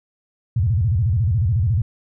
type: tone with vibrato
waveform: sine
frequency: 100 Hz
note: G2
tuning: 35 cents sharp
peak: -15 dBFS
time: 0.56-1.82 s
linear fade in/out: 5 ms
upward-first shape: square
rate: 14 Hz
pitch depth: 290 cents each way
effects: none